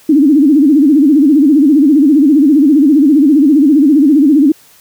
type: tone with vibrato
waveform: sine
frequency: 289.9 Hz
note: D4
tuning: 22 cents flat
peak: -4 dBFS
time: 0.09-4.52 s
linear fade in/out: 5 ms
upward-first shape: sine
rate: 15 Hz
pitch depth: 170 cents each way
effects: white hiss -44 dBFS RMS until 4.8 s